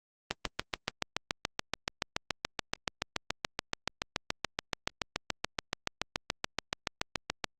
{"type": "click train", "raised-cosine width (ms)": 0.2, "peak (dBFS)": -11, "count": 51, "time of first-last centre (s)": [0.31, 7.443], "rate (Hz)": 7.01, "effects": ["Opus 32 kbps"]}